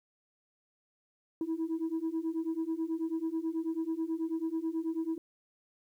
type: beating tone pair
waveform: sine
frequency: 320 / 329.2 Hz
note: D#4 / E4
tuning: +49 / -2 cents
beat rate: 9.2 Hz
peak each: -33 / -32 dBFS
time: 1.41-5.18 s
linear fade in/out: 2 ms
effects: tanh soft clip ceiling -27 dBFS + 11-bit